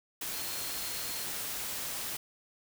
sine tone in noise, 4241 Hz, C8, 23 cents sharp, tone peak -45 dBFS, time 0.33-1.24 s, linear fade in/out 5 ms, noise white, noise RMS -37 dBFS, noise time 0.21-2.17 s, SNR -11 dB, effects none

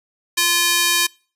square tone with high-pass filter, 345.9 Hz, F4, 17 cents flat, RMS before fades -17 dBFS, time 0.37-1.07 s, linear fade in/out 10 ms, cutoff 2300 Hz, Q 0.64, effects noise-tail reverb RT60 0.4 s tail -26 dB re dry + resampled to 32000 Hz

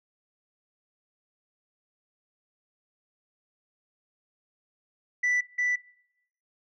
sine tone with echo, 1975.5 Hz, B6, in tune, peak -20 dBFS, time 5.23-5.41 s, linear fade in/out 10 ms, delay 350 ms, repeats 1, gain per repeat -2 dB, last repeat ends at 5.76 s, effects noise-tail reverb RT60 0.8 s tail -22 dB re dry + tanh soft clip ceiling -21 dBFS

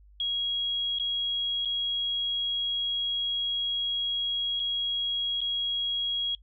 sine tone with dropouts, 3300 Hz, G#7, 12 cents flat, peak -26 dBFS, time 0.2-6.35 s, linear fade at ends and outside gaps 2 ms, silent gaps 0.987-0.997 / 1.65-1.655 / 4.596-4.599 / 5.407-5.414 s, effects noise-tail reverb RT60 0.1 s tail -23 dB re dry + added 50 Hz sine -52 dBFS peak until 6.42 s

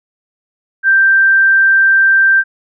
sine tone, 1570 Hz, G6, 2 cents sharp, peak -6 dBFS, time 0.83-2.44 s, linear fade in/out 50 ms, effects none

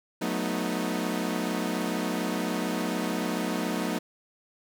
sawtooth chord, B dominant seventh, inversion second, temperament equal with one note detuned, 182.66 / 220 / 246.9 / 311.1 Hz, F#3 / A3 / B3 / D#4, -22 / 0 / 0 / 0 cents, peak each -29 dBFS, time 0.21-3.99 s, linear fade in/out 10 ms, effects none

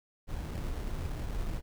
brown noise with sample-and-hold, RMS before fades -35 dBFS, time 0.27-1.62 s, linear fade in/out 50 ms, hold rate 2450 Hz, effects none

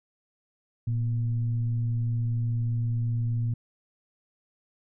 sine tone with frequency modulation, 116.54 Hz, A#2, in tune, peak -24 dBFS, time 0.87-3.54 s, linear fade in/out 5 ms, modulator 125 Hz, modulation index 0.3, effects none

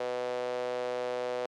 sawtooth tone with high-pass filter, 124.1 Hz, B2, 9 cents sharp, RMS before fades -33 dBFS, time 0-1.46 s, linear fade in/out 5 ms, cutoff 530 Hz, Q 5.3, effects low-pass 5000 Hz 12 dB/octave + MP3 96 kbps

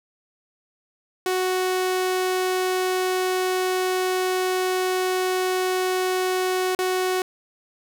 sawtooth tone with dropouts, 370 Hz, F#4, in tune, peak -17 dBFS, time 1.26-7.22 s, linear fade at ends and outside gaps 2 ms, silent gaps 6.75-6.789 s, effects none

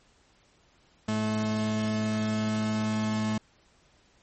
45% pulse tone pair together, 108.3 / 216.5 Hz, A2 / A3, -27 / -28 cents, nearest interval octave, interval 1199 cents, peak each -33 / -27 dBFS, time 1.08-3.38 s, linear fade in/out 5 ms, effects pink hiss -63 dBFS RMS until 4.22 s + MP3 32 kbps

